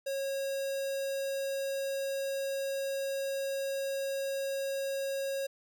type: tone with notch filter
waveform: square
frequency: 546 Hz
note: C#5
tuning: 26 cents flat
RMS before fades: -34 dBFS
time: 0.06-5.47 s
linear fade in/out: 10 ms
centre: 2000 Hz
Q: 1.6
effects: none